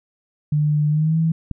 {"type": "tone with pitch glide", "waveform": "sine", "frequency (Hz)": [149.7, 162.31], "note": ["D3", "E3"], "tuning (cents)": [33, -27], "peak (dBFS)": -15, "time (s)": [0.52, 1.32], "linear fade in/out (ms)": 5, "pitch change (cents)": 140, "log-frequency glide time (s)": [0.89, 1.18]}
{"type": "click", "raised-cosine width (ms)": 5, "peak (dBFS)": -14, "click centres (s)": 1.513}
{"effects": []}